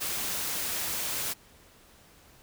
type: noise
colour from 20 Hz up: white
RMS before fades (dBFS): -32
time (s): 0-1.34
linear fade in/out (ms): 20
effects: pink hiss -57 dBFS RMS until 2.42 s

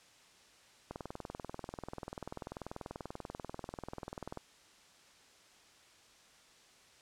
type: click train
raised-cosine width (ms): 1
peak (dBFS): -27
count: 72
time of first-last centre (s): 0.91-4.373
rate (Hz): 20.5
effects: white hiss -62 dBFS RMS until 7.01 s + low-pass 7000 Hz 12 dB/octave

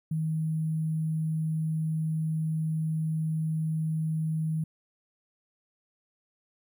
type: tone with sample-and-hold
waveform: sine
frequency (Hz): 158.3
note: D#3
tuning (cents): +30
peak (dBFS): -26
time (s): 0.11-4.64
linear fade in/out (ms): 5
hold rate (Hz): 11025
effects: none

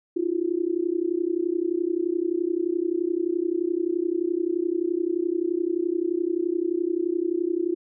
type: tone with amplitude modulation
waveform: sine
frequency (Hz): 345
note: F4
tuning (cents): -21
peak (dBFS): -18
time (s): 0.16-7.75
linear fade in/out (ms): 10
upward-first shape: sine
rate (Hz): 31.6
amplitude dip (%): 95
effects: none

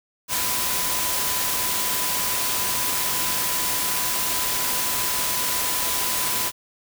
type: tone in noise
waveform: sine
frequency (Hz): 1000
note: B5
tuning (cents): +21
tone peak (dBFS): -33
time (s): 0.28-6.52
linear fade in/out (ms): 50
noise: white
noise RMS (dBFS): -24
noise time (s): 0.28-6.52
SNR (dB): -12
effects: none

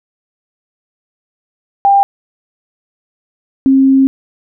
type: tone pair in turn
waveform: sine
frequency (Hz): 796 / 268.1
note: G5 / C4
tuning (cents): +26 / +42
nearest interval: octave + perfect fifth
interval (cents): 1884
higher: first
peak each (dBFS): -5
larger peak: neither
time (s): 1.85-2.03 / 3.66-4.07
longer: second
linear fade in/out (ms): 0
effects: none

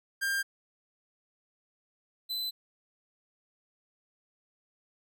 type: tone pair in turn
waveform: 45% pulse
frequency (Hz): 1597 / 4024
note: G6 / B7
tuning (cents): +32 / +32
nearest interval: octave + major third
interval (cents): 1600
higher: second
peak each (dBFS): -28 / -31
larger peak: first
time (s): 0.21-0.43 / 2.29-2.51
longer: neither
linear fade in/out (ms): 20
effects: none

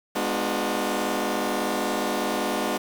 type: chord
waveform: 15% pulse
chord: G# diminished seventh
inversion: none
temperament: just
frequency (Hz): 207.7 / 249.2 / 299 / 358.8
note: G#3 / B3 / D4 / F4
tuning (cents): 0 / +16 / +31 / +47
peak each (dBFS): -24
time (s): 0.15-2.78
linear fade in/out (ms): 10
effects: 7-bit

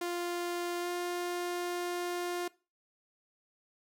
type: tone with pitch glide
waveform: sawtooth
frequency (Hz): 349.2 to 352.6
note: F4 to F4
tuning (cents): 0 to +17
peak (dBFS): -29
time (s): 0.01-2.48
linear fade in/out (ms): 5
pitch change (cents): +17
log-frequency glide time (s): 0.8-0.88
effects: noise-tail reverb RT60 0.3 s tail -20 dB re dry

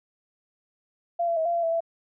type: tone with pitch steps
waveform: sine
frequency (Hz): 687 / 676 / 642 / 687 / 682 / 660 / 667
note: F5 / E5 / E5 / F5 / F5 / E5 / E5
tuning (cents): -29 / +43 / -46 / -29 / -41 / +2 / +20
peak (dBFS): -22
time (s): 1.19-1.806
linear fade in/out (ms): 10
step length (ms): 88
effects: none

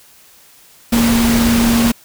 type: tone in noise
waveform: sine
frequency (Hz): 232.8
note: A#3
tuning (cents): -2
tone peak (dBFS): -11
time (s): 0.92-1.92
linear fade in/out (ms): 10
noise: pink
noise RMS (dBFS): -18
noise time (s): 0.92-1.92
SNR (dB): +4
effects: white hiss -46 dBFS RMS until 2.04 s

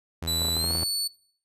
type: tone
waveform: sawtooth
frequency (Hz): 82.41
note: E2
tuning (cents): 0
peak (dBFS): -27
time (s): 0.22-0.84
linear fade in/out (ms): 5
type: tone with pitch glide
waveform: sawtooth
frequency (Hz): 3966 to 4452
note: B7 to C#8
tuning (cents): +7 to +7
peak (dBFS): -22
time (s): 0.27-1.08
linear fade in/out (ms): 10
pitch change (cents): +200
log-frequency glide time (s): 0.54-0.75
type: clicks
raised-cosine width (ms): 1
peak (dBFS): -20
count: 8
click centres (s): 0.418 / 0.451 / 0.485 / 0.568 / 0.643 / 0.707 / 0.753 / 0.829
effects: noise-tail reverb RT60 0.6 s tail -23 dB re dry + resampled to 32000 Hz

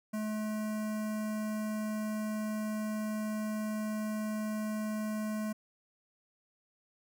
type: tone with notch filter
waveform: square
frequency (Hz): 214.6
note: A3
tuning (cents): -43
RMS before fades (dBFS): -35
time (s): 0.13-5.53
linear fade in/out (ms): 10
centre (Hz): 3600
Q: 1
effects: none

